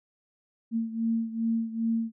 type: beating tone pair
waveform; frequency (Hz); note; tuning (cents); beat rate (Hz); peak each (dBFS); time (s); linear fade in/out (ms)
sine; 226.6 / 229.1; A#3 / A#3; -49 / -30; 2.5; -27 / -31; 0.71-2.12; 50
effects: none